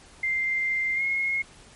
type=tone with pitch glide; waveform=sine; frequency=2093 to 2159 Hz; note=C7 to C#7; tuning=0 to -46 cents; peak=-23 dBFS; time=0.23-1.42 s; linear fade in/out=5 ms; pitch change=+54 cents; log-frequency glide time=0.95-1.02 s; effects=pink hiss -51 dBFS RMS until 1.75 s + MP3 48 kbps